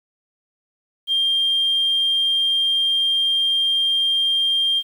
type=tone; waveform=sine; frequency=3194 Hz; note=G7; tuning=32 cents sharp; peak=-15 dBFS; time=1.07-4.83 s; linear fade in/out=50 ms; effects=tanh soft clip ceiling -12 dBFS + 8-bit